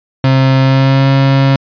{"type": "tone with pitch glide", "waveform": "35% pulse", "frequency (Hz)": [133, 136.03], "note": ["C3", "C#3"], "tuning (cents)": [29, -32], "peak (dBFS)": -5, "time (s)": [0.24, 1.56], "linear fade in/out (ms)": 2, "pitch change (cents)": 39, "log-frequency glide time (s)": [0.6, 1.09], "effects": ["resampled to 11025 Hz"]}